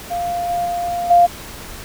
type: tone with level steps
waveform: sine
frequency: 698.5 Hz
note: F5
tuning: in tune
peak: -19 / -17 / -19 / -7 dBFS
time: 0.1-1.27 s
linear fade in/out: 20 ms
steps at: 0.49 / 0.65 / 1.1 s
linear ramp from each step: 10 ms
effects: pink hiss -34 dBFS RMS until 1.84 s